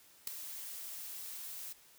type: noise with ADSR envelope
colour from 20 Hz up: blue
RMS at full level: -31 dBFS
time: 0.27-1.73 s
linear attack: 4 ms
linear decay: 4 ms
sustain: -14 dB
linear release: 8 ms
effects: white hiss -62 dBFS RMS until 1.98 s

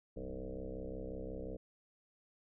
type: tone with frequency modulation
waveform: sine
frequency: 246.9 Hz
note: B3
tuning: in tune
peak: -40 dBFS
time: 0.16-1.57 s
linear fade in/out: 10 ms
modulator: 65.6 Hz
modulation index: 4.8
effects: none

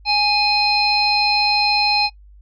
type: harmonic tone with a mistuned harmonic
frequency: 830.6 Hz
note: G#5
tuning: in tune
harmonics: 1 / 3 / 5 / 6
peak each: -19 / -20 / -17 / -27 dBFS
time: 0.05-2.1 s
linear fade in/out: 50 ms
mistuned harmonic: 6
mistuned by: +78 cents
effects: noise-tail reverb RT60 0.1 s tail -19 dB re dry + added 50 Hz sine -42 dBFS peak until 2.41 s

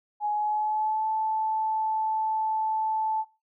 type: tone with pitch glide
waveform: sine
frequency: 837 to 874.6 Hz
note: G#5 to A5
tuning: +13 to -11 cents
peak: -24 dBFS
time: 0.2-3.25 s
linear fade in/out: 50 ms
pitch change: +76 cents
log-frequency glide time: 0.3-1.08 s
effects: noise-tail reverb RT60 0.3 s tail -20 dB re dry

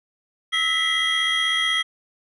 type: tone cluster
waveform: triangle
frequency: 1300 / 1941 / 2017 / 3257 Hz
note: E6 / B6 / B6 / G#7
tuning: -24 / -31 / +36 / -34 cents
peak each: -27 / -25 / -24 / -20 dBFS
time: 0.52-1.83 s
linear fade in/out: 20 ms
effects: resampled to 24000 Hz

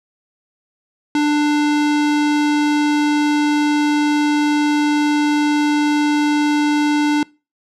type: tone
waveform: square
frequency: 296.3 Hz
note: D4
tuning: 15 cents sharp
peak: -14 dBFS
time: 1.15-7.23 s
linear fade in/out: 2 ms
effects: noise-tail reverb RT60 0.3 s tail -24 dB re dry + low-pass 6000 Hz 12 dB/octave

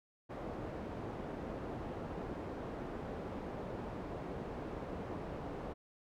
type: low-pass noise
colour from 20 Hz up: white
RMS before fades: -43 dBFS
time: 0.29-5.74 s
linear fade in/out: 20 ms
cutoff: 560 Hz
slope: 12 dB/octave
effects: none

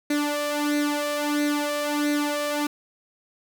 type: tone with flanger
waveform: sawtooth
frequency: 293.7 Hz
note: D4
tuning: in tune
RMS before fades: -25 dBFS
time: 0.1-2.67 s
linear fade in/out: 5 ms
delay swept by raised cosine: 0.48 to 1.78 ms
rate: 1.5 Hz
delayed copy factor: +0.7
effects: none

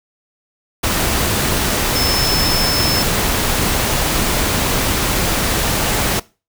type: tone in noise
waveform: sine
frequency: 5260 Hz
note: E8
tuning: 5 cents flat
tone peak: -17 dBFS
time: 1.95-3.03 s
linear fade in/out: 10 ms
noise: pink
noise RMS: -17 dBFS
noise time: 0.83-6.2 s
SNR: -3 dB
effects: noise-tail reverb RT60 0.3 s tail -21 dB re dry

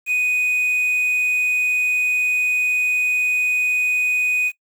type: tone with quantisation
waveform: triangle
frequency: 2489 Hz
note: D#7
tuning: in tune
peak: -15 dBFS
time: 0.06-4.52 s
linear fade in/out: 50 ms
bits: 7
effects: noise-tail reverb RT60 0.1 s tail -20 dB re dry

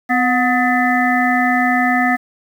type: harmonic tone with a mistuned harmonic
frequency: 252.2 Hz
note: B3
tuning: 36 cents sharp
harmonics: 1 / 3 / 5 / 7 / 8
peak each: -17 / -17 / -23 / -19 / -21 dBFS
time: 0.09-2.17 s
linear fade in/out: 20 ms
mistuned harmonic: 3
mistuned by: -63 cents
effects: 7-bit

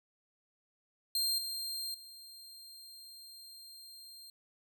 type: tone with level steps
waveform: sawtooth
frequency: 4187 Hz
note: C8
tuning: in tune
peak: -27 / -34 / -47 dBFS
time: 1.15-4.3 s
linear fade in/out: 2 ms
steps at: 1.38 / 1.94 s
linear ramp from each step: 5 ms
effects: none

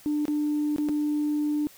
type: tone with dropouts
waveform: sine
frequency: 297.8 Hz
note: D4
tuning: 24 cents sharp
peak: -22 dBFS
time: 0.06-1.67 s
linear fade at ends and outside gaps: 0 ms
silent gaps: 0.254-0.281 / 0.762-0.783 / 0.887-0.893 s
effects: tanh soft clip ceiling -19 dBFS + white hiss -52 dBFS RMS until 1.77 s

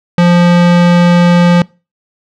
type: tone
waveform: square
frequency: 174.61 Hz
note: F3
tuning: in tune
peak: -5 dBFS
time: 0.18-1.62 s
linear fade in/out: 2 ms
effects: noise-tail reverb RT60 0.3 s tail -24 dB re dry + low-pass 4000 Hz 12 dB/octave

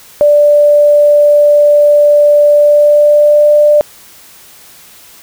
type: tone with pitch glide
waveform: sine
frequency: 587.3 to 593.4 Hz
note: D5 to D5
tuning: 0 to +18 cents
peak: -3 dBFS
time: 0.21-3.81 s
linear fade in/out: 0 ms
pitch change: +18 cents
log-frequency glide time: 2.52-3.52 s
effects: white hiss -38 dBFS RMS until 5.22 s

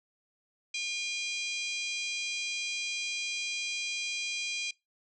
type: harmonic tone with a mistuned harmonic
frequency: 806 Hz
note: G5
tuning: 48 cents sharp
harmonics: 3 / 4 / 5 / 6 / 7 / 8 / 9 / 10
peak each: -34 / -39 / -42 / -42 / -47 / -43 / -49 / -49 dBFS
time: 0.74-4.71 s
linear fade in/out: 5 ms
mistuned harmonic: 8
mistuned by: -41 cents
effects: noise-tail reverb RT60 0.2 s tail -23 dB re dry

